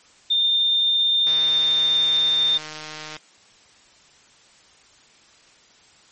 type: tone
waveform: sine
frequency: 3615 Hz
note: A7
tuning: 46 cents sharp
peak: -16 dBFS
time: 0.3-2.58 s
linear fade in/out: 10 ms
type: click train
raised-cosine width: 0.2 ms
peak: -17 dBFS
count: 293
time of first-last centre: 1.27-3.166 s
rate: 154 Hz
effects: white hiss -53 dBFS RMS until 6.11 s + MP3 32 kbps